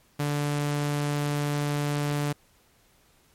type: tone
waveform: sawtooth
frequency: 145.9 Hz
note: D3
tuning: 11 cents flat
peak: -21 dBFS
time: 0.19-2.33 s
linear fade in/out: 10 ms
effects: pink hiss -62 dBFS RMS until 3.34 s + MP3 64 kbps